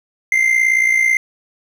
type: tone with amplitude modulation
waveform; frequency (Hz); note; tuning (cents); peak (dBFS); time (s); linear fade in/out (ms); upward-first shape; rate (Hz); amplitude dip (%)
triangle; 2088; C7; -4; -7; 0.32-1.17; 2; sine; 58.2; 65
effects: 8-bit